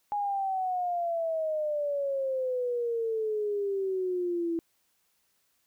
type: exponential sweep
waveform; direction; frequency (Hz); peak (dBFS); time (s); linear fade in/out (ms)
sine; down; 830.6 to 330.1; -27; 0.12-4.59; 0
effects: white hiss -72 dBFS RMS until 5.66 s